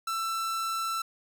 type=tone; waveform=45% pulse; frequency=1334 Hz; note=E6; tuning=20 cents sharp; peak=-29 dBFS; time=0.07-1.02 s; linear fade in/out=5 ms; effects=none